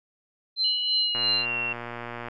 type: tone with tremolo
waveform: sine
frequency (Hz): 4100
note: C8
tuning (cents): -36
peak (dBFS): -21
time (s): 0.56-1.46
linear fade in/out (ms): 50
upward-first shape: sine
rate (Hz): 3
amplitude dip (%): 70
type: tone with pitch glide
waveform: sine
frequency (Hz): 2945 to 2732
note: F#7 to F7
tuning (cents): -9 to -39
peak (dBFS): -26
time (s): 0.64-1.73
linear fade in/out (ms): 5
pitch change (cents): -130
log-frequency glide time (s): 0.94-1.57
type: click train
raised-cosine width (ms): 0.5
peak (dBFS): -20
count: 136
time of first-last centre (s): 1.15-2.284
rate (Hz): 119
effects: none